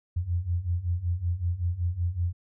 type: beating tone pair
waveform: sine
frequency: 84.4 / 89.7 Hz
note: E2 / F2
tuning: +41 / +47 cents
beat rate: 5.3 Hz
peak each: -30 / -27 dBFS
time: 0.16-2.33 s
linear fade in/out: 10 ms
effects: none